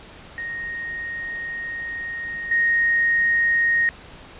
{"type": "tone with level steps", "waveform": "sine", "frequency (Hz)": 1864.7, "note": "A#6", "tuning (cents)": 0, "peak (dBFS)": [-27, -16], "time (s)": [0.38, 3.89], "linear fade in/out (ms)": 0, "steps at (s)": 2.51, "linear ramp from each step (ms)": 5, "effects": ["pink hiss -43 dBFS RMS until 4.39 s", "resampled to 8000 Hz"]}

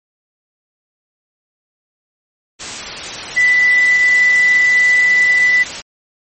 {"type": "tone in noise", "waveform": "sine", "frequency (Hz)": 1986, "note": "B6", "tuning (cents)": 9, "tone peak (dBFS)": -8, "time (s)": [3.36, 5.64], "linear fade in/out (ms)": 20, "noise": "white", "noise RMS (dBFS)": -25, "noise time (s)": [2.59, 5.82], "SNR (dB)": 14, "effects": ["MP3 32 kbps"]}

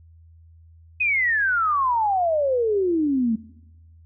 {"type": "exponential sweep", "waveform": "sine", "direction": "down", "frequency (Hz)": [2543, 216.3], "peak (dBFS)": -18, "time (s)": [1, 3.36], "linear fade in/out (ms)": 10, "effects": ["noise-tail reverb RT60 1.0 s tail -22 dB re dry", "added 82 Hz sine -47 dBFS peak until 4.05 s"]}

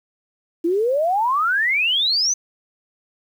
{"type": "exponential sweep", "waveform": "sine", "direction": "up", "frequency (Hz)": [323.5, 6272], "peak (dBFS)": -16, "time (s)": [0.64, 2.34], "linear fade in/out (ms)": 10, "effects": ["8-bit"]}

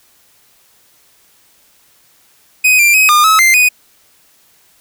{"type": "tone with pitch steps", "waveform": "45% pulse", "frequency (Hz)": [2508, 2371, 2533, 1211, 1288, 2088, 2484], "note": ["D#7", "D7", "D#7", "D#6", "E6", "C7", "D#7"], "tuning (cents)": [13, 16, 30, -47, -41, -4, -3], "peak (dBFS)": -6, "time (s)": [2.64, 3.69], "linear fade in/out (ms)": 10, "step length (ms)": 150, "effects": ["white hiss -51 dBFS RMS until 4.8 s"]}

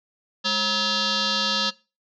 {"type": "tone with frequency modulation", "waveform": "sine", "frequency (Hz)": 207.7, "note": "G#3", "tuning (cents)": 0, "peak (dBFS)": -20, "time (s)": [0.44, 1.71], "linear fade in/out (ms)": 20, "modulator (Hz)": 747, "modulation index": 6.3, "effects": ["noise-tail reverb RT60 0.3 s tail -21 dB re dry"]}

